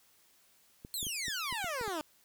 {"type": "clicks", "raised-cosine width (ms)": 3, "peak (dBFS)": -32, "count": 8, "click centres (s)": [0.849, 1.029, 1.068, 1.282, 1.526, 1.644, 1.812, 1.879]}
{"type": "exponential sweep", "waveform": "15% pulse", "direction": "down", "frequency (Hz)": [4300, 293.7], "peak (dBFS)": -28, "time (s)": [0.94, 2.01], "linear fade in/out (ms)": 0}
{"effects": ["white hiss -66 dBFS RMS until 2.24 s"]}